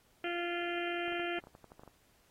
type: harmonic tone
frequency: 346.6 Hz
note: F4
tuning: 13 cents flat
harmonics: 1 / 2 / 4 / 5 / 6 / 7 / 8 / 9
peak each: -37 / -40 / -43 / -44 / -45 / -45 / -46 / -47 dBFS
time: 0.24-1.39 s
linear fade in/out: 2 ms
type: clicks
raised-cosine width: 1 ms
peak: -38 dBFS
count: 12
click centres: 1.08 / 1.123 / 1.196 / 1.385 / 1.439 / 1.471 / 1.551 / 1.643 / 1.719 / 1.795 / 1.835 / 1.877 s
effects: pink hiss -69 dBFS RMS until 2.3 s + AAC 48 kbps